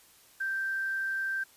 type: tone with quantisation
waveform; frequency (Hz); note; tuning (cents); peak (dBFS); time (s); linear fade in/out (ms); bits
sine; 1568; G6; 0; -29; 0.4-1.44; 10; 9
effects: white hiss -59 dBFS RMS until 1.56 s + resampled to 32000 Hz